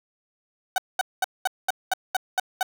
30% pulse tone bursts, 750 Hz, F#5, 23 cents sharp, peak -17 dBFS, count 9, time 0.76-2.629 s, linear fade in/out 2 ms, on 21 ms, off 210 ms, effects none

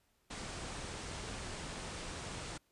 pink low-pass noise, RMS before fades -44 dBFS, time 0.3-2.58 s, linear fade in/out 10 ms, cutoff 9500 Hz, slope 96 dB/octave, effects pink hiss -75 dBFS RMS until 2.71 s + resampled to 32000 Hz

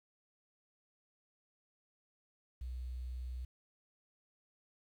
sine tone, 62.5 Hz, B1, 21 cents sharp, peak -39 dBFS, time 2.61-3.45 s, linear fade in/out 5 ms, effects 11-bit

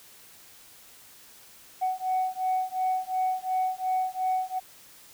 sine beating tone pair, 745 / 747.8 Hz, F#5 / F#5, +12 / +18 cents, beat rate 2.8 Hz, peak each -27 dBFS, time 1.81-4.6 s, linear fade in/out 20 ms, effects tanh soft clip ceiling -20 dBFS + white hiss -52 dBFS RMS until 5.13 s

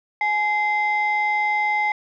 sine tone pair together, 842 / 2076 Hz, G#5 / C7, +24 / -14 cents, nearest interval octave + major third, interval 1562 cents, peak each -20 dBFS, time 0.21-1.92 s, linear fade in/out 2 ms, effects tanh soft clip ceiling -13 dBFS

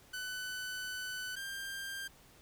sawtooth tone pair in turn, 1500 / 1589.2 Hz, F#6 / G6, +23 / +23 cents, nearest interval minor second, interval 100 cents, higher second, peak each -35 / -36 dBFS, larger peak first, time 0.13-1.36 / 1.36-2.08 s, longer first, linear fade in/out 10 ms, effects pink hiss -61 dBFS RMS until 2.41 s

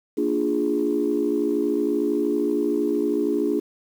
sine chord, Bb dominant seventh, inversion none, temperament equal with one note detuned, 233.1 / 293.7 / 346.6 / 415.3 Hz, Bb3 / D4 / F4 / Ab4, 0 / 0 / -13 / 0 cents, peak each -29 / -23 / -25 / -24 dBFS, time 0.17-3.6 s, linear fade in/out 10 ms, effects tanh soft clip ceiling -11 dBFS + 8-bit

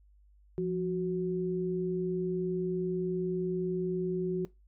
sine tone pair together, 173.7 / 369 Hz, F3 / F#4, -9 / -5 cents, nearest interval octave + minor second, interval 1304 cents, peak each -33 / -30 dBFS, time 0.58-4.45 s, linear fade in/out 0 ms, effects noise-tail reverb RT60 0.2 s tail -20 dB re dry + added 50 Hz sine -58 dBFS peak until 4.67 s

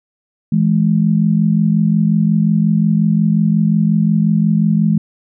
sine tone pair together, 164.81 / 210.4 Hz, E3 / G#3, 0 / +23 cents, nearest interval major third, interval 423 cents, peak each -13 dBFS, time 0.52-4.98 s, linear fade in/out 5 ms, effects none

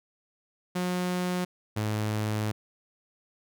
sawtooth tone pair in turn, 180 / 107.03 Hz, F#3 / A2, -47 / -47 cents, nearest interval major sixth, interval 900 cents, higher first, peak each -23 dBFS, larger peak neither, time 0.75-1.45 / 1.76-2.52 s, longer second, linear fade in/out 10 ms, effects none

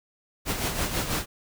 pink noise with tremolo, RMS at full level -26 dBFS, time 0.45-1.26 s, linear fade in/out 50 ms, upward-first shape sine, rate 6.1 Hz, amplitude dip 55%, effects none

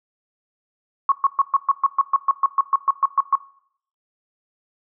sine tone bursts, 1100 Hz, C#6, 14 cents flat, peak -12 dBFS, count 16, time 1.09-3.354 s, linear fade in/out 2 ms, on 29 ms, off 120 ms, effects noise-tail reverb RT60 0.6 s tail -19 dB re dry

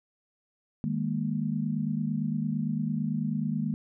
sine chord, D# suspended fourth, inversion none, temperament equal with one note detuned, 155.56 / 204.1 / 233.1 Hz, D#3 / G#3 / A#3, 0 / -30 / 0 cents, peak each -31 dBFS, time 0.84-3.74 s, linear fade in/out 0 ms, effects none

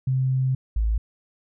sine tone pair in turn, 130.81 / 54.6 Hz, C3 / A1, 0 / -13 cents, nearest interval octave + minor third, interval 1513 cents, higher first, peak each -19 dBFS, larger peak neither, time 0.07-0.55 / 0.76-0.98 s, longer first, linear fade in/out 5 ms, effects none

